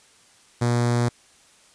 sawtooth tone with notch filter, 120 Hz, B2, 49 cents flat, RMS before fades -21 dBFS, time 0.61-1.09 s, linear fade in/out 10 ms, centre 2800 Hz, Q 1.5, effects white hiss -55 dBFS RMS until 1.74 s + resampled to 22050 Hz

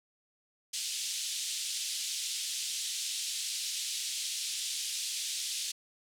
pink band-pass noise, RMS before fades -36 dBFS, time 0.73-5.72 s, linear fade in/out 10 ms, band 3200 to 9700 Hz, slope 24 dB/octave, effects none

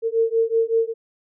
sine beating tone pair, 451.7 / 457 Hz, A4 / A#4, +45 / -34 cents, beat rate 5.3 Hz, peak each -20 dBFS, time 0.02-0.94 s, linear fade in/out 50 ms, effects none

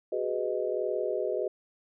sine chord, G# minor seventh, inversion third, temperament just, 373.8 / 415.3 / 498.4 / 623 Hz, F#4 / G#4 / B4 / D#5, +18 / 0 / +16 / +2 cents, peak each -33 dBFS, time 0.12-1.48 s, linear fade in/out 5 ms, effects none

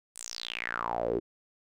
sawtooth tone with band-pass filter sweep, 58.4 Hz, A#1, 4 cents sharp, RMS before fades -34 dBFS, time 0.15-1.2 s, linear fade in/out 20 ms, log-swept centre 9400 to 350 Hz, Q 6.9, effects none

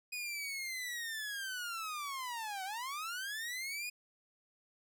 sawtooth linear two-way sweep, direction down then up, 2489 to 740 to 2489 Hz, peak -35 dBFS, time 0.12-3.9 s, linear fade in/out 10 ms, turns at 2.64 s, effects none

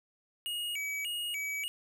square tone with vibrato, 2559 Hz, D#7, 48 cents sharp, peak -34 dBFS, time 0.46-1.68 s, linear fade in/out 0 ms, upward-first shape square, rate 1.7 Hz, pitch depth 200 cents each way, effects none

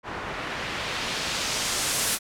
white noise with low-pass filter sweep, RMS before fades -29 dBFS, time 0.03-2.19 s, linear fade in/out 50 ms, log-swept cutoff 1300 to 12000 Hz, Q 0.86, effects none

